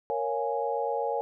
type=chord; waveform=sine; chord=Bb minor seventh; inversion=none; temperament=equal; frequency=466.2 / 554.4 / 698.5 / 830.6 Hz; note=Bb4 / Db5 / F5 / Ab5; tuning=0 / 0 / 0 / 0 cents; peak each=-31 / -32 / -36 / -31 dBFS; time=0.1-1.21 s; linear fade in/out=0 ms; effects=none